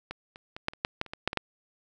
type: clicks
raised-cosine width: 0.3 ms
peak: -20 / -29 / -23 / -10 / -29 / -9 / -12 / -30 / -20 / -9 / -17 / -10 dBFS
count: 12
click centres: 0.11 / 0.359 / 0.565 / 0.684 / 0.735 / 0.849 / 1.014 / 1.063 / 1.135 / 1.276 / 1.331 / 1.373 s
effects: none